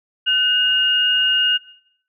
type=tone pair together; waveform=sine; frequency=1508 / 2847 Hz; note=F#6 / F7; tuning=+32 / +33 cents; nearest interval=major seventh; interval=1101 cents; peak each=-22 / -15 dBFS; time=0.26-1.58 s; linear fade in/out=20 ms; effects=noise-tail reverb RT60 0.7 s tail -18 dB re dry